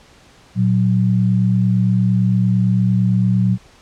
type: tone pair together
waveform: sine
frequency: 116.37 / 185.2 Hz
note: A#2 / F#3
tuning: -3 / +2 cents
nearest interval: minor sixth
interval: 805 cents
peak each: -15 dBFS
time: 0.55-3.58 s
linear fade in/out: 50 ms
effects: pink hiss -48 dBFS RMS until 3.81 s + low-pass 7000 Hz 12 dB/octave